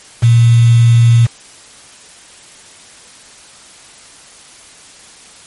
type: tone with quantisation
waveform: sine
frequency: 117.4 Hz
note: A#2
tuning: 13 cents sharp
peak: -4 dBFS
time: 0.22-1.27 s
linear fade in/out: 20 ms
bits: 4
effects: white hiss -39 dBFS RMS until 5.46 s + MP3 48 kbps